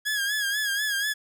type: tone with vibrato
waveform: sawtooth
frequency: 1661.2 Hz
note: G#6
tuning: in tune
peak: -21 dBFS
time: 0.05-1.14 s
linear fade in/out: 20 ms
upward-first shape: sine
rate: 4.1 Hz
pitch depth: 69 cents each way
effects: none